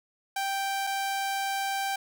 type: tone pair in turn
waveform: sawtooth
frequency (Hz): 784 / 784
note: G5 / G5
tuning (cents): 0 / 0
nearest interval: unison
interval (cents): 0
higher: neither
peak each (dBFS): -24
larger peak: neither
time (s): 0.36-0.87 / 0.87-1.96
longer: second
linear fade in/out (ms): 5
effects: none